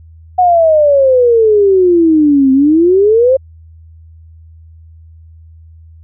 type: exponential two-way sweep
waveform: sine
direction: down then up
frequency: 740 to 261.3 to 541 Hz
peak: -5 dBFS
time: 0.38-3.37 s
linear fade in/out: 10 ms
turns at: 2.52 s
effects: added 81 Hz sine -35 dBFS peak until 6.03 s